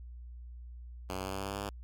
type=tone with pitch steps; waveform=5% pulse; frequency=93.2 / 94.28 / 95.38 / 96.49 / 97.61 / 98.74 / 99.89 / 101.05 Hz; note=F#2 / F#2 / G2 / G2 / G2 / G2 / G2 / G#2; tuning=+13 / +33 / -47 / -27 / -7 / +13 / +33 / -47 cents; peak=-25 dBFS; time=1.09-1.698 s; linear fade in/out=10 ms; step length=76 ms; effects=added 60 Hz sine -44 dBFS peak until 1.83 s